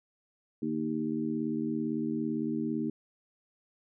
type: harmonic tone with a mistuned harmonic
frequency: 77.78 Hz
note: D#2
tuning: in tune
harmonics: 2 / 3 / 4 / 5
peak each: -41 / -32 / -33 / -39 dBFS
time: 0.62-2.9 s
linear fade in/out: 5 ms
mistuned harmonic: 5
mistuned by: +27 cents
effects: none